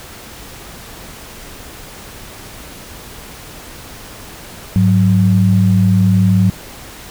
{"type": "tone pair together", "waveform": "sine", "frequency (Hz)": [103.83, 184.71], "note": ["G#2", "F#3"], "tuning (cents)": [0, -3], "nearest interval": "minor seventh", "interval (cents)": 997, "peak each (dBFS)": -11, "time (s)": [4.76, 6.5], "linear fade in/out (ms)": 0, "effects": ["pink hiss -34 dBFS RMS until 7.1 s"]}